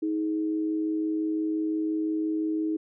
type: tone pair together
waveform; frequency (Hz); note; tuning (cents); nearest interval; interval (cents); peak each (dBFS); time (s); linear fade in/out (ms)
sine; 316.1 / 421.9; D#4 / G#4; +27 / +27; perfect fourth; 500; -25 / -36; 0.02-2.77; 10
effects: none